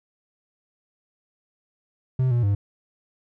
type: tone with pitch steps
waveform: triangle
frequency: 129 / 120.2 / 100.7 Hz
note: C3 / B2 / G2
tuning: -24 / -46 / +47 cents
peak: -16 dBFS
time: 2.19-2.55 s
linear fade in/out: 5 ms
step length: 120 ms
effects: none